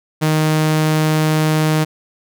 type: tone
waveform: sawtooth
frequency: 155.56 Hz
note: D#3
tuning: in tune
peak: -9 dBFS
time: 0.21-1.85 s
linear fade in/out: 20 ms
effects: none